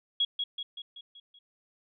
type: tone with echo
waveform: sine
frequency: 3322 Hz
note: G#7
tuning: in tune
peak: -23 dBFS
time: 0.2-0.25 s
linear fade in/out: 5 ms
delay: 190 ms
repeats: 6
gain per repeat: -5 dB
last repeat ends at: 1.39 s
effects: none